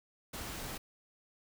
pink noise, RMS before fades -42 dBFS, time 0.33-0.78 s, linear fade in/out 10 ms, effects none

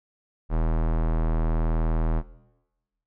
square tone with low-pass filter, 40.34 Hz, E1, 37 cents flat, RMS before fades -23 dBFS, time 0.49-2.23 s, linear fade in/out 50 ms, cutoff 1100 Hz, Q 1, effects noise-tail reverb RT60 1.0 s tail -18 dB re dry

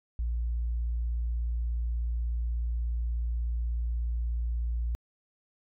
sine tone, 58.27 Hz, A#1, in tune, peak -26 dBFS, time 0.19-4.95 s, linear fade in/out 0 ms, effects tanh soft clip ceiling -24 dBFS

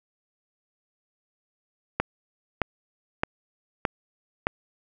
click train, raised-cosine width 0.5 ms, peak -7 dBFS, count 5, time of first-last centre 2-4.469 s, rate 1.62 Hz, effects none

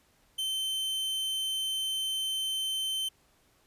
45% pulse tone, 3090 Hz, G7, 26 cents flat, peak -29 dBFS, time 0.38-3.09 s, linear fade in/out 10 ms, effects pink hiss -66 dBFS RMS until 3.66 s + resampled to 32000 Hz

